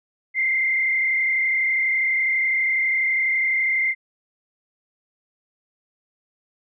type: tone with frequency modulation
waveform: sine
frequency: 2093 Hz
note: C7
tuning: in tune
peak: -18 dBFS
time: 0.34-3.95 s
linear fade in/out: 50 ms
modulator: 32.1 Hz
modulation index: 1.5
effects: none